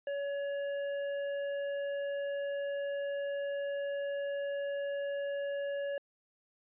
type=tone with tanh clipping; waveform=sine; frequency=564 Hz; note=C#5; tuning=30 cents sharp; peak=-35 dBFS; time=0.07-5.98 s; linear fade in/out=2 ms; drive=11 dB; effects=resampled to 8000 Hz